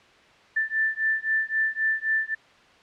sine beating tone pair, 1767 / 1770.8 Hz, A6 / A6, +7 / +11 cents, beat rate 3.8 Hz, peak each -25 dBFS, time 0.56-2.35 s, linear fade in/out 10 ms, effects white hiss -54 dBFS RMS until 2.82 s + low-pass 3000 Hz 12 dB/octave

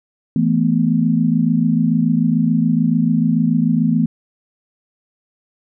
sine chord, E suspended fourth, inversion none, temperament equal, 164.81 / 220 / 246.9 Hz, E3 / A3 / B3, 0 / 0 / 0 cents, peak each -17 dBFS, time 0.36-4.06 s, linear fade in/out 2 ms, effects none

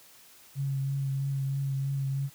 sine tone with vibrato, 136.9 Hz, C#3, 21 cents flat, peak -27 dBFS, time 0.55-2.3 s, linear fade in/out 50 ms, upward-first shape triangle, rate 3.1 Hz, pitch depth 23 cents each way, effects white hiss -55 dBFS RMS until 2.34 s + high-pass 60 Hz 12 dB/octave

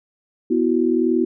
sine chord, B suspended fourth, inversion none, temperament equal, 246.9 / 329.6 / 370 Hz, B3 / E4 / F#4, 0 / 0 / 0 cents, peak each -20 / -19 / -20 dBFS, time 0.5-1.25 s, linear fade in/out 10 ms, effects none

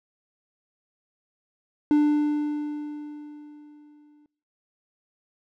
triangle tone with exponential decay, 296.9 Hz, D4, 19 cents sharp, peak -13 dBFS, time 1.91-4.26 s, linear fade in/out 1 ms, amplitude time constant 510 ms, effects noise-tail reverb RT60 0.6 s tail -26 dB re dry

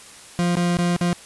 40% pulse tone with dropouts, 174.8 Hz, F3, 2 cents sharp, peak -17 dBFS, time 0.39-1.13 s, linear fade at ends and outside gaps 0 ms, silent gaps 0.554-0.569 / 0.77-0.787 / 0.964-1.011 s, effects white hiss -43 dBFS RMS until 1.25 s + resampled to 24000 Hz

